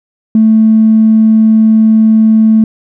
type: tone with tanh clipping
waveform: triangle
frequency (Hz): 220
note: A3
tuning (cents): 0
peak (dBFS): -3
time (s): 0.35-2.64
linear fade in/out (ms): 2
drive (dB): 4
effects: none